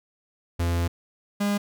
45% pulse tone pair in turn, 85.6 / 203.6 Hz, F2 / G#3, -34 / -34 cents, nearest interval octave + minor third, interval 1500 cents, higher second, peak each -22 dBFS, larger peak neither, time 0.59-0.88 / 1.4-1.58 s, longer first, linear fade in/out 10 ms, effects none

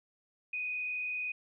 sine tone with frequency modulation, 2489 Hz, D#7, in tune, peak -33 dBFS, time 0.53-1.32 s, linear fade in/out 5 ms, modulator 41.7 Hz, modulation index 0.76, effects none

